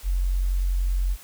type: tone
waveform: sine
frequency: 45.35 Hz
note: F#1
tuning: 34 cents flat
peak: -20 dBFS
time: 0.03-1.17 s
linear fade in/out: 50 ms
effects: white hiss -47 dBFS RMS until 1.23 s